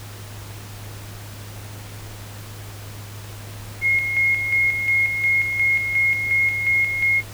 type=tone with tremolo; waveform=sine; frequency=2152 Hz; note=C7; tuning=48 cents sharp; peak=-15 dBFS; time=3.81-7.23 s; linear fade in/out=50 ms; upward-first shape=square; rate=2.8 Hz; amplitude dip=50%; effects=added 103 Hz sine -35 dBFS peak until 7.33 s + pink hiss -40 dBFS RMS until 7.33 s